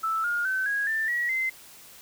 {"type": "tone with pitch steps", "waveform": "sine", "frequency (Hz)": [1318, 1420.8, 1531.6, 1651, 1779.8, 1918.6, 2068], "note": ["E6", "F6", "G6", "G#6", "A6", "A#6", "C7"], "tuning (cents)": [-1, 29, -41, -11, 19, 49, -21], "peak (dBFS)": -24, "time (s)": [0.03, 1.5], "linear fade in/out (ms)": 10, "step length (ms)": 210, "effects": ["white hiss -49 dBFS RMS until 2.01 s"]}